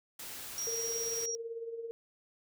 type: noise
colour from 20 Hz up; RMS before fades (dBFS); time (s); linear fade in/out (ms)
white; -44; 0.19-1.26; 5
type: tone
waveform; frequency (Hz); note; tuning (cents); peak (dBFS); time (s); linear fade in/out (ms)
sine; 5670; F8; +25; -34; 0.58-1.35; 0
type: tone with tremolo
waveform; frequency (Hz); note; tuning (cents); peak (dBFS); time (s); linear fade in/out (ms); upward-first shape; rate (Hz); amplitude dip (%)
sine; 460; A#4; -23; -35; 0.67-1.91; 0; triangle; 18; 65
effects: none